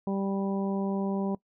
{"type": "harmonic tone", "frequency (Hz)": 196, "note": "G3", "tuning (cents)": 0, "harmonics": [1, 2, 3, 4, 5], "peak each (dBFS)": [-28, -34, -38, -40, -42], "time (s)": [0.07, 1.35], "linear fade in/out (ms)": 2, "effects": ["noise-tail reverb RT60 0.1 s tail -21 dB re dry"]}